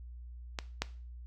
clicks, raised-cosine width 0.2 ms, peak -17 / -13 dBFS, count 2, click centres 0.588 / 0.82 s, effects noise-tail reverb RT60 0.4 s tail -17 dB re dry + added 60 Hz sine -44 dBFS peak until 1.26 s

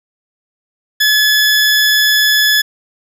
20% pulse tone, 1713 Hz, A6, 47 cents flat, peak -4 dBFS, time 1-2.62 s, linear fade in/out 10 ms, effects none

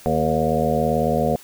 harmonic tone with a mistuned harmonic, 78.2 Hz, D#2, 9 cents sharp, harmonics 1 / 2 / 3 / 5 / 6 / 7 / 8 / 9, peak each -30 / -25 / -24 / -29 / -24 / -24 / -29 / -24 dBFS, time 0.06-1.36 s, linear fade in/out 0 ms, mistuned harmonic 9, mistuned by +22 cents, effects white hiss -45 dBFS RMS until 1.43 s

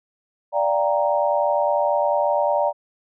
sine chord, G minor seventh, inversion second, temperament equal with one note detuned, 587.3 / 698.5 / 787.2 / 932.3 Hz, D5 / F5 / G5 / Bb5, 0 / 0 / +7 / 0 cents, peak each -20 / -25 / -25 / -23 dBFS, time 0.52-2.73 s, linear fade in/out 50 ms, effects none

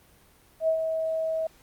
sine tone with ADSR envelope, 643 Hz, E5, 43 cents flat, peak -19 dBFS, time 0.6-1.47 s, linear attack 80 ms, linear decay 90 ms, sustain -6 dB, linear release 4 ms, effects pink hiss -58 dBFS RMS until 1.62 s + Opus 32 kbps

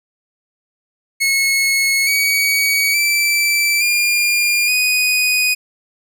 sawtooth tone with pitch steps, 2185 / 2257 / 2331 / 2408 / 2487 Hz, C#7 / C#7 / D7 / D7 / D#7, -26 / +31 / -14 / +43 / -1 cents, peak -10 dBFS, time 1.2-5.55 s, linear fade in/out 20 ms, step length 870 ms, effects none

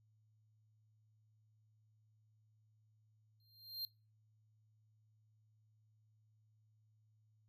square tone with exponential growth, 4186 Hz, C8, in tune, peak -38 dBFS, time 3.4-3.85 s, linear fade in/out 1 ms, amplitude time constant 97 ms, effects noise-tail reverb RT60 0.3 s tail -22 dB re dry + added 108 Hz sine -70 dBFS peak until 7.48 s

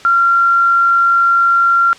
sine tone, 1376 Hz, F6, 26 cents flat, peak -8 dBFS, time 0.05-1.93 s, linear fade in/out 0 ms, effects white hiss -38 dBFS RMS until 1.98 s + low-pass 5000 Hz 12 dB/octave

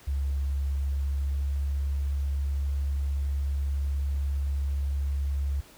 sine tone with pitch glide, 69.3 to 69.86 Hz, C#2 to C#2, 0 to +14 cents, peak -25 dBFS, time 0.07-5.61 s, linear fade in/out 10 ms, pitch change +14 cents, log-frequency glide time 0.79-1.65 s, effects pink hiss -53 dBFS RMS until 5.77 s

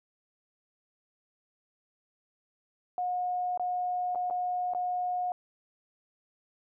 sine tone with dropouts, 722 Hz, F#5, 43 cents flat, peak -28 dBFS, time 2.98-5.32 s, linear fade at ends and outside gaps 1 ms, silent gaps 3.575-3.596 / 4.149-4.156 / 4.3-4.308 / 4.736-4.748 s, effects none

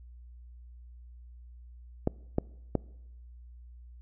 clicks, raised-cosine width 2 ms, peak -12 dBFS, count 3, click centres 2.074 / 2.384 / 2.753 s, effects noise-tail reverb RT60 0.9 s tail -24 dB re dry + added 60 Hz sine -47 dBFS peak until 4.01 s

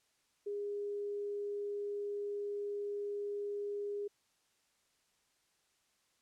sine tone, 408.6 Hz, G#4, 28 cents flat, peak -36 dBFS, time 0.46-4.08 s, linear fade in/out 10 ms, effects white hiss -75 dBFS RMS until 6.21 s + low-pass 9000 Hz 12 dB/octave

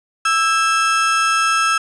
35% pulse tone pair together, 1318.5 / 1622.6 Hz, E6 / G#6, 0 / -41 cents, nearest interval major third, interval 359 cents, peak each -13 / -20 dBFS, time 0.25-1.78 s, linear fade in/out 5 ms, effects resampled to 22050 Hz + 8-bit

